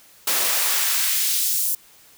white noise with high-pass filter sweep, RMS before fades -21 dBFS, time 0.27-1.75 s, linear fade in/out 5 ms, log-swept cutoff 270 to 8400 Hz, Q 0.74, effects white hiss -51 dBFS RMS until 2.17 s

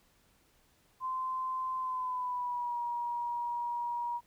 sine tone with pitch glide, 1035 to 954.6 Hz, C6 to A#5, -19 to +41 cents, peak -32 dBFS, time 1-4.21 s, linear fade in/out 50 ms, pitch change -140 cents, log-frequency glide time 1.79-2.79 s, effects pink hiss -68 dBFS RMS until 4.26 s

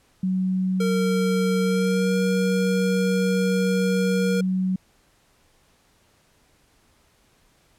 sine tone, 186.5 Hz, F#3, 14 cents sharp, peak -20 dBFS, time 0.23-4.76 s, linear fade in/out 5 ms
square tone with pitch glide, 460 to 473.5 Hz, A#4 to A#4, -23 to +27 cents, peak -24 dBFS, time 0.8-4.41 s, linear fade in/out 5 ms, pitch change +50 cents, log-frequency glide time 1.61-2.16 s
effects pink hiss -61 dBFS RMS until 7.78 s + low-pass 12000 Hz 12 dB/octave

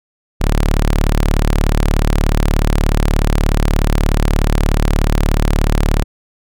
sawtooth tone, 36.72 Hz, D1, 1 cent sharp, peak -7 dBFS, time 0.4-6.04 s, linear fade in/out 20 ms, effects none

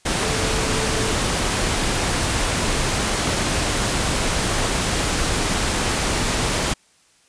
sine tone in noise, 440 Hz, A4, in tune, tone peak -28 dBFS, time 0.23-1.12 s, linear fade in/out 10 ms, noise pink, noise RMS -21 dBFS, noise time 0.05-6.74 s, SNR -10 dB, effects white hiss -57 dBFS RMS until 7.28 s + resampled to 22050 Hz

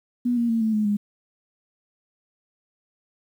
sine tone with pitch steps, 243.5 / 235.5 / 227.7 / 220.2 / 213 / 205.9 Hz, B3 / A#3 / A#3 / A3 / G#3 / G#3, -24 / +18 / -40 / +2 / +44 / -15 cents, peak -19 dBFS, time 0.25-0.97 s, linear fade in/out 10 ms, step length 120 ms, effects 9-bit

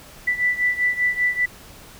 sine beating tone pair, 1975.5 / 1980.6 Hz, B6 / B6, 0 / +4 cents, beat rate 5.1 Hz, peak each -20 / -23 dBFS, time 0.27-1.46 s, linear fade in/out 10 ms, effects pink hiss -44 dBFS RMS until 1.99 s

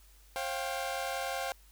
sawtooth chord, C suspended fourth, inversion none, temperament equal with one note detuned, 536.4 / 698.5 / 784 Hz, C5 / F5 / G5, +43 / 0 / 0 cents, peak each -34 dBFS, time 0.36-1.52 s, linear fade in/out 0 ms, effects added 50 Hz sine -57 dBFS peak until 1.71 s + white hiss -63 dBFS RMS until 1.71 s

